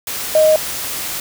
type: tone in noise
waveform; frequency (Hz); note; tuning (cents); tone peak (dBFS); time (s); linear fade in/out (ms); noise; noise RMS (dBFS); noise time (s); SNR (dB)
sine; 622.3; D#5; 0; -8; 0.35-0.56; 2; white; -24; 0.07-1.2; +13
effects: none